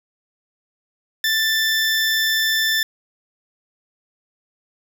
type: tone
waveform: 20% pulse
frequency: 1769 Hz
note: A6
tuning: 9 cents sharp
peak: -12 dBFS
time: 1.24-2.83 s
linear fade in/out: 2 ms
effects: none